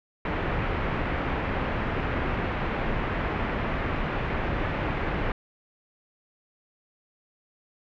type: low-pass noise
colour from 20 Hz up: pink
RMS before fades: -28 dBFS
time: 0.25-5.32 s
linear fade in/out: 2 ms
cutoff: 2400 Hz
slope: 24 dB/octave
effects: none